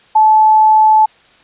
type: tone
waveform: sine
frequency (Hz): 867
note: A5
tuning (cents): -26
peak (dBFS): -5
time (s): 0.15-1.06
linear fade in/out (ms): 10
effects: white hiss -47 dBFS RMS until 1.43 s + resampled to 8000 Hz